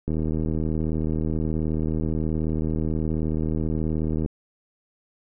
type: click train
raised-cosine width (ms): 3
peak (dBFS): -14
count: 330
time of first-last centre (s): 0.08-4.26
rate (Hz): 78.7
effects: none